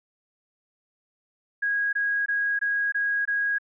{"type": "tone bursts", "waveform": "sine", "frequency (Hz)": 1646, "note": "G#6", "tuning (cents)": -16, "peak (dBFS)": -22, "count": 6, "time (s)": [1.62, 3.585], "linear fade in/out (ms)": 10, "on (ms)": 310, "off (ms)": 21, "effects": []}